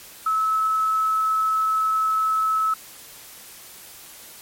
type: tone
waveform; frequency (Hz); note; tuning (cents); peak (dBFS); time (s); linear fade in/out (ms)
sine; 1298; E6; -27; -18; 0.26-2.74; 5
effects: white hiss -43 dBFS RMS until 4.41 s + MP3 64 kbps